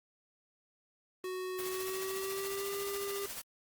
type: tone with pitch glide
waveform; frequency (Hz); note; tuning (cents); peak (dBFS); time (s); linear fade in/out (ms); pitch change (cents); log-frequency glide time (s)
square; 370 to 398.9; F#4 to G4; 0 to +30; -37; 1.24-3.26; 2; +130; 1.6-2.73
type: noise with tremolo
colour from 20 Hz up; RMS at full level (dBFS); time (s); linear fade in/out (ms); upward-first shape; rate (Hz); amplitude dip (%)
white; -41; 1.58-3.42; 10; sine; 14; 45
effects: Opus 32 kbps